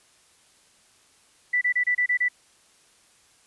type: tone bursts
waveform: sine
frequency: 1975.5 Hz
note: B6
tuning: in tune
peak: -19 dBFS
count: 7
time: 1.53-2.286 s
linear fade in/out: 10 ms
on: 84 ms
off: 28 ms
effects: white hiss -59 dBFS RMS until 3.46 s + resampled to 24000 Hz